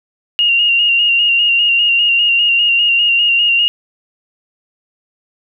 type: tone with vibrato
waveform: sine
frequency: 2812 Hz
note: F7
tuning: 11 cents sharp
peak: -9 dBFS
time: 0.39-3.68 s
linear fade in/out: 0 ms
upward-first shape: square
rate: 5 Hz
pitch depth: 30 cents each way
effects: none